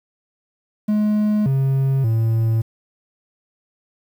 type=tone with pitch steps; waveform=triangle; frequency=211.1 / 135 / 112.8 Hz; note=G#3 / C#3 / A2; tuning=+29 / -45 / +44 cents; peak=-13 dBFS; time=0.88-2.62 s; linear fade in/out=10 ms; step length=580 ms; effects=8-bit